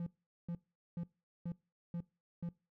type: tone bursts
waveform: triangle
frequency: 171.6 Hz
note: F3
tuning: 30 cents flat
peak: -35 dBFS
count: 6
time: 0-2.49 s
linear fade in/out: 2 ms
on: 65 ms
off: 420 ms
effects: noise-tail reverb RT60 0.3 s tail -22 dB re dry